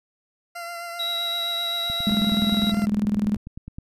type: tone with vibrato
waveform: 20% pulse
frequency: 687 Hz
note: F5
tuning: 29 cents flat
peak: -27 dBFS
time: 0.55-2.86 s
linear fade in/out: 10 ms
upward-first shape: triangle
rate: 7.7 Hz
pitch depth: 26 cents each way
type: tone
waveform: triangle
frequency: 3853 Hz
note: B7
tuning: 44 cents flat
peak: -23 dBFS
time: 0.99-2.72 s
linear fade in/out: 10 ms
type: click train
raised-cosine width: 5 ms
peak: -23 dBFS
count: 19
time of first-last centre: 1.9-3.785 s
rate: 9.55 Hz
type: tone with tremolo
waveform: sine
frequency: 207.7 Hz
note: G#3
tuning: in tune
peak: -17 dBFS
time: 2.07-3.36 s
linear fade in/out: 0 ms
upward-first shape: square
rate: 20 Hz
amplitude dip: 70%
effects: resampled to 32000 Hz